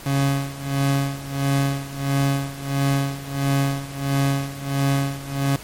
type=tone with tremolo; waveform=30% pulse; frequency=138.59 Hz; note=C#3; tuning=in tune; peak=-14 dBFS; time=0.06-5.56 s; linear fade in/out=2 ms; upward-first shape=sine; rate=1.5 Hz; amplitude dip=85%; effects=pink hiss -39 dBFS RMS until 5.63 s + MP3 64 kbps